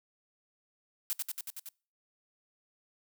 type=noise with echo; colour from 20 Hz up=blue; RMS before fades=-32 dBFS; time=1.1-1.13 s; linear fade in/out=0 ms; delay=93 ms; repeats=6; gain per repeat=-2 dB; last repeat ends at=1.688 s; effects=noise-tail reverb RT60 0.4 s tail -26 dB re dry